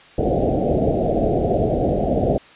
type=low-pass noise; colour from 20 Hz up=white; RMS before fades=-19 dBFS; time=0.18-2.38 s; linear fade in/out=5 ms; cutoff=730 Hz; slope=96 dB/octave; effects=white hiss -46 dBFS RMS until 2.55 s + resampled to 8000 Hz